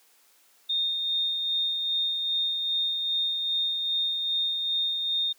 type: tone with tremolo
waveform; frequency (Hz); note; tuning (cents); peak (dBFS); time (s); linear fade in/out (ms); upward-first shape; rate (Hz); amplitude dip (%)
sine; 3665; A#7; -30; -23; 0.69-5.33; 10; sine; 2.5; 35
effects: white hiss -61 dBFS RMS until 5.38 s + high-pass 300 Hz 12 dB/octave